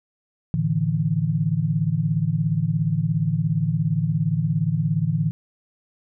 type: chord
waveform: sine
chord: A suspended fourth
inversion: none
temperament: equal with one note detuned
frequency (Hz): 110 / 146.83 / 163.96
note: A2 / D3 / E3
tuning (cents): 0 / 0 / -9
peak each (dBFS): -26 / -23 / -22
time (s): 0.54-5.31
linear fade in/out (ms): 0
effects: none